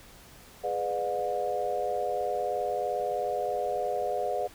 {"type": "chord", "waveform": "sine", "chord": "G# diminished seventh", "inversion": "none", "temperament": "just", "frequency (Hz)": [415.3, 498.4, 598, 717.6], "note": ["G#4", "B4", "D5", "F5"], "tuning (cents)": [0, 16, 31, 47], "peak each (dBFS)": [-35, -33, -33, -31], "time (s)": [0.63, 4.48], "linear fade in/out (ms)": 20, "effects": ["pink hiss -52 dBFS RMS until 4.54 s"]}